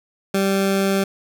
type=tone; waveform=20% pulse; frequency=195.1 Hz; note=G3; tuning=8 cents flat; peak=-12 dBFS; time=0.34-1.04 s; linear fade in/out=5 ms; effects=none

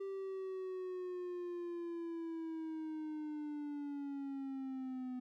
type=linear sweep; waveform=triangle; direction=down; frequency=392 to 250.9 Hz; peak=-38 dBFS; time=0-5.2 s; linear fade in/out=10 ms; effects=none

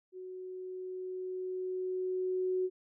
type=tone with level ramp; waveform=sine; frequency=370 Hz; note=F#4; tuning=in tune; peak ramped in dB=-42 to -28 dBFS; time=0.12-2.7 s; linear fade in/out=50 ms; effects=none

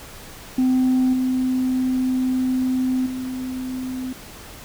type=tone with level steps; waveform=sine; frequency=256.8 Hz; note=C4; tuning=32 cents flat; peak=-13 / -17 / -25 dBFS; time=0.58-4.13 s; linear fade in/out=5 ms; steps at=1.13 / 3.06 s; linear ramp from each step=5 ms; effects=tanh soft clip ceiling -13 dBFS + pink hiss -40 dBFS RMS until 4.64 s

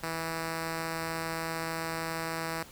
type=tone; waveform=5% pulse; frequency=163.4 Hz; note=E3; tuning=15 cents flat; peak=-21 dBFS; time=0.03-2.63 s; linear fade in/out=2 ms; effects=pink hiss -51 dBFS RMS until 2.71 s

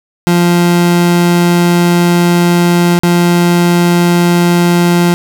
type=tone with dropouts; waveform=30% pulse; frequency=174 Hz; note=F3; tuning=6 cents flat; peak=-4 dBFS; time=0.27-5.14 s; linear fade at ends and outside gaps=0 ms; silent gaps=2.99-3.034 s; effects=none

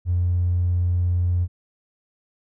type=tone with tanh clipping; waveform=triangle; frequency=88.3 Hz; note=F2; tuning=20 cents sharp; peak=-17 dBFS; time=0.05-1.48 s; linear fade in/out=50 ms; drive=1 dB; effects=none

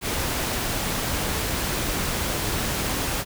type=noise; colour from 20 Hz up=pink; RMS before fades=-26 dBFS; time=0.01-3.25 s; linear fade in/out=50 ms; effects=none

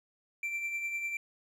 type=tone with tremolo; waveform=triangle; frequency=2349 Hz; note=D7; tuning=in tune; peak=-29 dBFS; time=0.43-1.17 s; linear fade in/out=2 ms; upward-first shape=triangle; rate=10 Hz; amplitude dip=50%; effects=none

